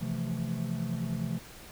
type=chord; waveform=triangle; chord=F major seventh; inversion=second; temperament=equal; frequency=130.81 / 164.81 / 174.61 / 220 Hz; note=C3 / E3 / F3 / A3; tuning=0 / 0 / 0 / 0 cents; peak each=-34 dBFS; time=0.01-1.39 s; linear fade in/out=10 ms; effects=pink hiss -49 dBFS RMS until 1.71 s